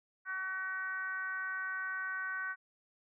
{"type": "tone with frequency modulation", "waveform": "sine", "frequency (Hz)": 1510, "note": "F#6", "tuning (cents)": 35, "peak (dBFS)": -35, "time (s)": [0.25, 2.56], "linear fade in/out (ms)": 50, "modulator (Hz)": 378, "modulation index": 0.78, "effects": []}